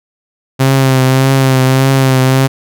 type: tone with vibrato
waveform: sawtooth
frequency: 132.5 Hz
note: C3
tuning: 22 cents sharp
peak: -3 dBFS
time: 0.59-2.48 s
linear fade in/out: 20 ms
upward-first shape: triangle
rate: 1.7 Hz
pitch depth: 39 cents each way
effects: none